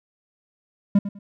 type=tone with echo; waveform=triangle; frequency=200.5 Hz; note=G3; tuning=39 cents sharp; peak=-10 dBFS; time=0.95-0.99 s; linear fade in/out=5 ms; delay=100 ms; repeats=2; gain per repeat=-13 dB; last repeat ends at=1.19 s; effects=none